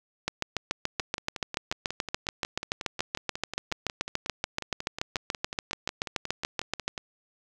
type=two click trains; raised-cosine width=0.2 ms; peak=-17 / -10 dBFS; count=34 / 47; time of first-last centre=1-6.978 / 0.28-6.88 s; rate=5.52 / 6.97 Hz; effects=none